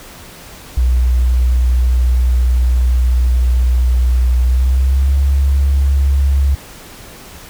sine tone with pitch glide, 61.74 to 68.9 Hz, B1 to C#2, 0 to -10 cents, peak -9 dBFS, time 0.77-6.55 s, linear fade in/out 5 ms, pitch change +190 cents, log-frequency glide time 4.43-5.16 s, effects pink hiss -36 dBFS RMS until 7.49 s

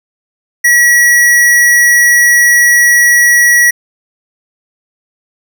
square tone, 1926 Hz, B6, 44 cents flat, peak -5 dBFS, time 0.64-3.71 s, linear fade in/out 10 ms, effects none

